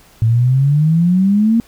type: exponential sweep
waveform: sine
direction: up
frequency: 109.9 to 233.8 Hz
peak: -9 dBFS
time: 0.22-1.6 s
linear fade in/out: 0 ms
effects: pink hiss -47 dBFS RMS until 1.67 s